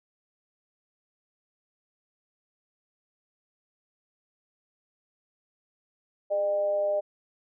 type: tone with amplitude modulation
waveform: sine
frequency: 604 Hz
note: D5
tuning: 48 cents sharp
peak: -21 dBFS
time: 6.3-7.01 s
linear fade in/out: 20 ms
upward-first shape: sine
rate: 194 Hz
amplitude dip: 50%
effects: none